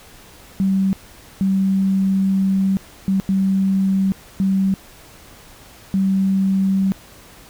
sine tone bursts at uneven times, 192.7 Hz, G3, 29 cents flat, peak -14 dBFS, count 6, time 0.6-0.93 / 1.41-2.77 / 3.08-3.2 / 3.29-4.12 / 4.4-4.74 / 5.94-6.92 s, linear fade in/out 0 ms, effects pink hiss -44 dBFS RMS until 7.49 s

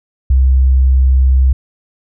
sine tone, 65.3 Hz, C2, 3 cents flat, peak -6 dBFS, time 0.3-1.53 s, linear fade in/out 5 ms, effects none

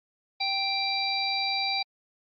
harmonic tone, 785 Hz, G5, 2 cents sharp, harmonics 1 / 3 / 5 / 6, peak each -31 / -31 / -31 / -31 dBFS, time 0.4-1.83 s, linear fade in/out 10 ms, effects AAC 64 kbps

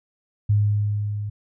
sine tone with level ramp, 103.83 Hz, G#2, in tune, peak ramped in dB -14 to -26 dBFS, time 0.49-1.3 s, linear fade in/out 10 ms, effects none

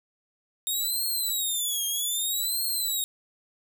10% pulse tone with vibrato, 3708 Hz, A#7, 10 cents flat, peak -19 dBFS, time 0.67-3.04 s, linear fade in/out 0 ms, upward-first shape triangle, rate 0.63 Hz, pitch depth 250 cents each way, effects none

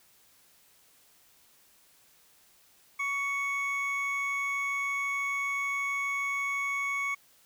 triangle tone pair together, 1123.3 / 2217 Hz, C#6 / C#7, +23 / 0 cents, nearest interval octave, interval 1177 cents, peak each -33 / -28 dBFS, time 2.99-7.15 s, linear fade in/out 10 ms, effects white hiss -62 dBFS RMS until 7.45 s

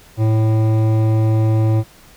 sine tone with hard clipping, 110 Hz, A2, in tune, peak -14 dBFS, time 0.17-1.84 s, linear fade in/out 50 ms, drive 13 dB, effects pink hiss -46 dBFS RMS until 2.16 s

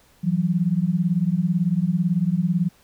sine beating tone pair, 166.3 / 184.3 Hz, E3 / F#3, +16 / -7 cents, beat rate 18 Hz, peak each -21 dBFS, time 0.23-2.69 s, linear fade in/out 20 ms, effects pink hiss -57 dBFS RMS until 2.83 s

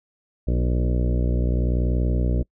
harmonic tone with a mistuned harmonic, 60.8 Hz, B1, 26 cents flat, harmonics 1 / 2 / 3 / 4 / 5 / 6 / 7 / 8 / 9 / 10, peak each -20 / -26 / -30 / -32 / -34 / -36 / -37 / -38 / -39 / -40 dBFS, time 0.47-2.43 s, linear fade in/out 10 ms, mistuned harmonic 5, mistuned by +22 cents, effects noise-tail reverb RT60 0.1 s tail -26 dB re dry

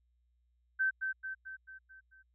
sine tone with echo, 1546 Hz, G6, 24 cents flat, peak -27 dBFS, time 0.79-0.91 s, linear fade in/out 20 ms, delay 220 ms, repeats 6, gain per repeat -5 dB, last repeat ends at 2.23 s, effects added 60 Hz sine -70 dBFS peak until 2.34 s

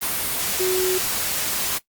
sine tone in noise, 370 Hz, F#4, in tune, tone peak -19 dBFS, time 0.59-0.99 s, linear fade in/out 20 ms, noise white, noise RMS -24 dBFS, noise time 0.01-1.79 s, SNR +2 dB, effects noise-tail reverb RT60 0.1 s tail -17 dB re dry + Opus 32 kbps

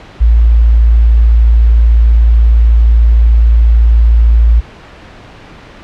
sine tone, 56.8 Hz, A#1, 44 cents flat, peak -3 dBFS, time 0.2-4.61 s, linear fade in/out 20 ms, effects pink hiss -34 dBFS RMS until 5.83 s + low-pass 3000 Hz 12 dB/octave

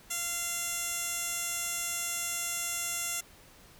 15% pulse tone with band-pass filter, 690 Hz, F5, 21 cents flat, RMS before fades -34 dBFS, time 0.1-3.21 s, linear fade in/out 10 ms, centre 9000 Hz, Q 1.3, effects pink hiss -56 dBFS RMS until 3.79 s

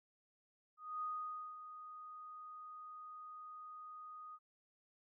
sine tone with ADSR envelope, 1242 Hz, D#6, 3 cents flat, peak -38 dBFS, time 0.77-4.39 s, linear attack 250 ms, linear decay 540 ms, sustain -11 dB, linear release 48 ms, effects none

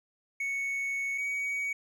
triangle tone pair in turn, 2217 / 2254 Hz, C#7 / C#7, 0 / +28 cents, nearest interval unison, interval 28 cents, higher second, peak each -28 dBFS, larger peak neither, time 0.4-1.18 / 1.18-1.73 s, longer first, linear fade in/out 5 ms, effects none

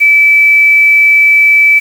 sine tone with quantisation, 2309 Hz, D7, 30 cents flat, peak -3 dBFS, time 0-1.8 s, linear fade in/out 20 ms, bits 5, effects none

